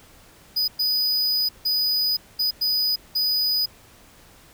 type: tone bursts at uneven times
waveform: square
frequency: 4970 Hz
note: D#8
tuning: 3 cents flat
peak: -20 dBFS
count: 6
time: 0.56-0.68 / 0.79-1.49 / 1.65-2.17 / 2.39-2.51 / 2.61-2.96 / 3.15-3.66 s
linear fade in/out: 10 ms
effects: pink hiss -51 dBFS RMS until 4.53 s